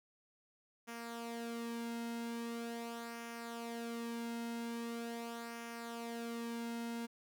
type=tone with flanger; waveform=sawtooth; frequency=233.1 Hz; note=A#3; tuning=in tune; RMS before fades=-43 dBFS; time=0.87-7.07 s; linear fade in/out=20 ms; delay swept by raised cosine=0.24 to 1.74 ms; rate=0.42 Hz; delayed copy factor=-0.55; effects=none